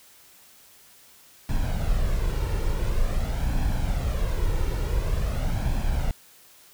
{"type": "noise with flanger", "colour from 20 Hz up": "brown", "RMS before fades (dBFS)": -24, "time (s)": [1.49, 6.11], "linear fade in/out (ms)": 2, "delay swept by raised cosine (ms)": [1.2, 2.2], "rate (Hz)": 0.47, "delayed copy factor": 0.55, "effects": ["white hiss -53 dBFS RMS until 6.73 s"]}